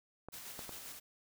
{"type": "clicks", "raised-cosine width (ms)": 1, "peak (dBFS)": -31, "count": 3, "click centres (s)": [0.286, 0.592, 0.693]}
{"type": "noise with tremolo", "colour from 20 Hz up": "white", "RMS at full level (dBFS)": -47, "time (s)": [0.32, 1], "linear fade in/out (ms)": 20, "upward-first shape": "square", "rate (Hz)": 7.5, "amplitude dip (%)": 30}
{"effects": []}